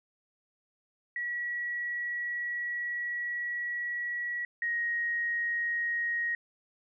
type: tone pair in turn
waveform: sine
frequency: 1927 / 1880.8 Hz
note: B6 / A#6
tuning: -43 / +15 cents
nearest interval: unison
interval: 42 cents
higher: first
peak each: -31 / -28 dBFS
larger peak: second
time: 1.16-4.45 / 4.62-6.35 s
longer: first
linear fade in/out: 2 ms
effects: none